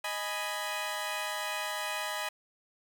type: chord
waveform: 15% pulse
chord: G# minor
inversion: second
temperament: equal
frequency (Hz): 622.3 / 830.6 / 987.8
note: D#5 / G#5 / B5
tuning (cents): 0 / 0 / 0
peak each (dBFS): -31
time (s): 0.04-2.29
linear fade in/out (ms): 5
effects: none

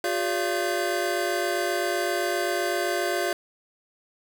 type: tone cluster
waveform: square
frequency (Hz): 356.2 / 403.9 / 576 / 685 / 1541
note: F4 / G#4 / D5 / F5 / G6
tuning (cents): +34 / -48 / -34 / -34 / -30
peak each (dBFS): -30 / -33 / -32 / -30 / -33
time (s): 0.04-3.33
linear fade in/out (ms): 2
effects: 10-bit

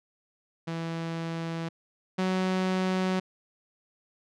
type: tone pair in turn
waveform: sawtooth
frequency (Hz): 165.2 / 186.41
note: E3 / F#3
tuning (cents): +4 / +13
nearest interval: major second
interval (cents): 209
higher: second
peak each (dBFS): -27 / -21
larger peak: second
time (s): 0.67-1.69 / 2.18-3.2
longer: neither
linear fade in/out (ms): 10
effects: low-pass 5000 Hz 12 dB/octave

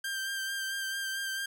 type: tone with vibrato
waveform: sawtooth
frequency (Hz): 1580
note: G6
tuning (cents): +13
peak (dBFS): -29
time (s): 0.04-1.46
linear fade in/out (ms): 5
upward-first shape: sine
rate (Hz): 4.5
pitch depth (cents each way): 22
effects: none

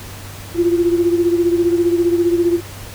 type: beating tone pair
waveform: sine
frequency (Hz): 342.6 / 357.6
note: F4 / F4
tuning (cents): -33 / +41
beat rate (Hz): 15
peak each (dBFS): -13 / -19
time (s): 0.54-2.61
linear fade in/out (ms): 50
effects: added 98 Hz sine -34 dBFS peak until 2.94 s + pink hiss -35 dBFS RMS until 2.94 s

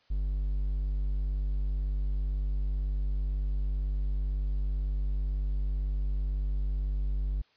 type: tone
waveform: triangle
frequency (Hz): 49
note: G1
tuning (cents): 0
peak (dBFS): -25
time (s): 0.1-7.42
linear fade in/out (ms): 10
effects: white hiss -66 dBFS RMS until 7.56 s + resampled to 11025 Hz

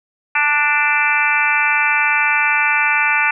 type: harmonic tone with a mistuned harmonic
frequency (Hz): 293.7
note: D4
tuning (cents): 0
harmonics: 3 / 4 / 5 / 6 / 7 / 8 / 9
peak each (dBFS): -21 / -24 / -19 / -22 / -23 / -18 / -21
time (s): 0.35-3.31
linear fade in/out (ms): 5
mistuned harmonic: 6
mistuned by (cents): +15
effects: none

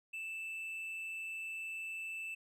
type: tone with amplitude modulation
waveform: triangle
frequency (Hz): 2647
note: E7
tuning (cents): +7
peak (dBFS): -37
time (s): 0.13-2.35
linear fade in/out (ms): 10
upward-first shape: sine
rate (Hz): 173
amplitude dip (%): 30
effects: none

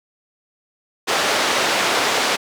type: band-pass noise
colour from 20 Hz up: pink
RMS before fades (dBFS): -19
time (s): 1.07-2.37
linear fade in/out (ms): 20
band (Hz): 440 to 5700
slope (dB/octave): 12
effects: none

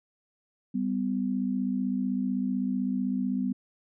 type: tone pair together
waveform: sine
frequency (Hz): 195.98 / 251.8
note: G3 / B3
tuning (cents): 0 / +34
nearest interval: major third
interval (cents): 434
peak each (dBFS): -29 / -28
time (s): 0.74-3.53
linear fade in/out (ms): 10
effects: none

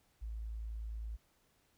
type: tone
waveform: sine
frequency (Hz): 55.1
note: A1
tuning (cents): +3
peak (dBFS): -39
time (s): 0.21-1.17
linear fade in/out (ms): 20
effects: pink hiss -73 dBFS RMS until 1.77 s

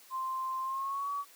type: tone with pitch glide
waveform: sine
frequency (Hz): 1046.5 to 1134.6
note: C6 to C#6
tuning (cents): 0 to +40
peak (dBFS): -32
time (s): 0.1-1.25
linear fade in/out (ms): 50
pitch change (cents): +140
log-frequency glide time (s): 0.62-1.1
effects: white hiss -57 dBFS RMS until 1.35 s + high-pass 300 Hz 12 dB/octave

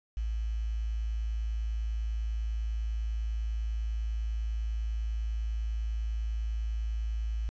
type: tone with quantisation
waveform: sine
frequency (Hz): 55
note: A1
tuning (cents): 0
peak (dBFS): -29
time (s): 0.17-7.49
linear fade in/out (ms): 0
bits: 9
effects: resampled to 16000 Hz

